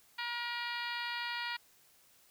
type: harmonic tone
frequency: 476.4 Hz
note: A#4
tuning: 38 cents sharp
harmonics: 2 / 3 / 4 / 5 / 6 / 7 / 8 / 9 / 10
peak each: -42 / -43 / -41 / -44 / -46 / -49 / -49 / -47 / -50 dBFS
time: 0.18-1.57 s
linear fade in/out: 10 ms
effects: white hiss -65 dBFS RMS until 2.3 s